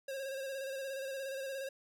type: tone with vibrato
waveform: square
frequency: 539 Hz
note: C#5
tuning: 49 cents flat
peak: -39 dBFS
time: 0.08-1.69 s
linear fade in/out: 5 ms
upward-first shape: square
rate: 17 Hz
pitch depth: 31 cents each way
effects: none